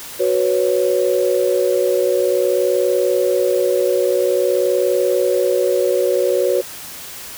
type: chord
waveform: sine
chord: F# suspended fourth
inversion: none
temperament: equal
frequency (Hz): 370 / 493.9 / 554.4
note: F#4 / B4 / C#5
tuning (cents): 0 / 0 / 0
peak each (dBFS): -18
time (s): 0.19-6.62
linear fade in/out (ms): 20
effects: white hiss -33 dBFS RMS until 7.37 s